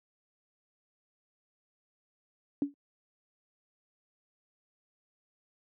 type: tone with exponential decay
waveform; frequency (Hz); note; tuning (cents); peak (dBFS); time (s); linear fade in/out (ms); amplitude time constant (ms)
sine; 283.8; C#4; +41; -22; 2.62-2.74; 1; 25
effects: high-pass 100 Hz 12 dB/octave